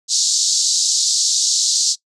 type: band-pass noise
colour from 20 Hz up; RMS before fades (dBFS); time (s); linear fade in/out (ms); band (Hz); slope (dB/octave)
white; -17; 0.08-1.96; 50; 4000 to 7500; 48
effects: noise-tail reverb RT60 0.1 s tail -21 dB re dry